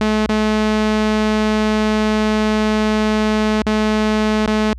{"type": "tone with dropouts", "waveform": "sawtooth", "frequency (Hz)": 215, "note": "A3", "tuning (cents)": -40, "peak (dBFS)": -10, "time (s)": [0.01, 4.73], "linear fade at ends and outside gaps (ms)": 0, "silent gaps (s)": [[0.26, 0.292], [3.62, 3.666], [4.46, 4.477]], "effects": ["added 60 Hz sine -30 dBFS peak until 4.78 s", "low-pass 5000 Hz 12 dB/octave"]}